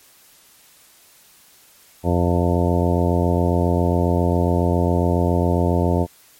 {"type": "harmonic tone with a mistuned harmonic", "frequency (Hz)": 87.31, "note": "F2", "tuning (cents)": 0, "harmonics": [1, 2, 3, 4, 5, 6, 7, 8, 10], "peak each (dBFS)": [-19, -22, -24, -25, -26, -27, -27, -28, -29], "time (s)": [2.03, 6.07], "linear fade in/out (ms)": 50, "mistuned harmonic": 10, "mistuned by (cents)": 37, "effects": ["white hiss -51 dBFS RMS until 6.39 s", "MP3 64 kbps"]}